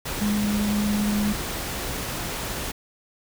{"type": "tone in noise", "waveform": "sine", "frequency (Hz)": 207.7, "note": "G#3", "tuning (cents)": 0, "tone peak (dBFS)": -21, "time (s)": [0.21, 1.33], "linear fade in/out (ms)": 10, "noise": "pink", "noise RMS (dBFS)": -30, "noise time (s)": [0.05, 2.72], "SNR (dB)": 6, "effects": []}